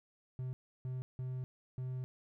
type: tone bursts at uneven times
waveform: triangle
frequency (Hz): 128.2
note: C3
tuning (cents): -35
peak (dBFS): -35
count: 4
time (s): 0.39-0.53 / 0.85-1.02 / 1.19-1.44 / 1.78-2.04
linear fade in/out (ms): 0
effects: none